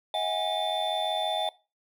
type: tone cluster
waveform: triangle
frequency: 638 / 733 / 819 / 3536 Hz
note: D#5 / F#5 / G#5 / A7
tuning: +43 / -16 / -24 / +8 cents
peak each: -30 dBFS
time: 0.14-1.49 s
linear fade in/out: 2 ms
effects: noise-tail reverb RT60 0.3 s tail -21 dB re dry